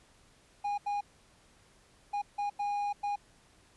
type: tone bursts at uneven times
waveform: triangle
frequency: 818 Hz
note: G#5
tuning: 26 cents flat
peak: -28 dBFS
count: 6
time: 0.64-0.78 / 0.86-1.01 / 2.13-2.22 / 2.38-2.5 / 2.59-2.93 / 3.03-3.16 s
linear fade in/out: 10 ms
effects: pink hiss -63 dBFS RMS until 3.76 s + resampled to 24000 Hz